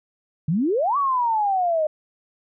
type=exponential two-way sweep; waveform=sine; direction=up then down; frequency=144.6 to 1160 to 604 Hz; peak=-18 dBFS; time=0.48-1.87 s; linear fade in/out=5 ms; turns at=0.97 s; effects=none